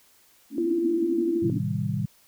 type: band-pass noise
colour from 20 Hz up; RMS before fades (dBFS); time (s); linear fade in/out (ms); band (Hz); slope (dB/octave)
white; -32; 0.5-1.61; 50; 230 to 320; 96
type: tone with vibrato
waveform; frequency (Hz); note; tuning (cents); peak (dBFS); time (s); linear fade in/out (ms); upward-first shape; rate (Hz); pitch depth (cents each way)
sine; 337.4; E4; +40; -22; 0.58-1.5; 2; triangle; 13; 38
type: chord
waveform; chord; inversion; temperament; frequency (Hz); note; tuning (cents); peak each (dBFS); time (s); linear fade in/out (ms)
sine; A half-diminished seventh; none; equal with one note detuned; 110 / 130.81 / 157.92 / 196; A2 / C3 / Eb3 / G3; 0 / 0 / +26 / 0; -30; 1.42-2.06; 10
effects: white hiss -59 dBFS RMS until 2.27 s